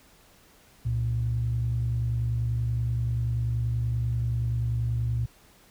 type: tone pair together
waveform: sine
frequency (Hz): 66.1 / 116.5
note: C2 / A#2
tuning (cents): +18 / -1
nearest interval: minor seventh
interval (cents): 981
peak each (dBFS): -30 / -24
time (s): 0.85-5.26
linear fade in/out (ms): 10
effects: tanh soft clip ceiling -18 dBFS + pink hiss -57 dBFS RMS until 5.7 s